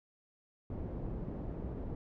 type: low-pass noise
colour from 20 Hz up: pink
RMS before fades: -40 dBFS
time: 0.7-1.95 s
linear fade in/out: 2 ms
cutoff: 430 Hz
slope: 12 dB/octave
effects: none